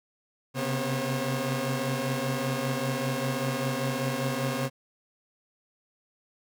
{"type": "tone cluster", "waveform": "sawtooth", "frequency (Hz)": [130.9, 136, 245, 539], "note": ["C3", "C#3", "B3", "C#5"], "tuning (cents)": [1, -33, -14, -49], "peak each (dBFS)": -29, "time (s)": [0.54, 4.7], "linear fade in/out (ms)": 50, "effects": []}